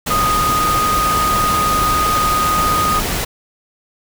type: tone in noise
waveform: sine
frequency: 1241 Hz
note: D#6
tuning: 5 cents flat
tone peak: -14 dBFS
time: 0.1-3 s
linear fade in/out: 10 ms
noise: pink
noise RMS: -20 dBFS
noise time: 0.06-3.25 s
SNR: +3 dB
effects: none